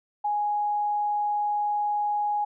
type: tone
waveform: sine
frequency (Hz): 830.6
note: G#5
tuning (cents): 0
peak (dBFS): -23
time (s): 0.24-2.45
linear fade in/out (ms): 10
effects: none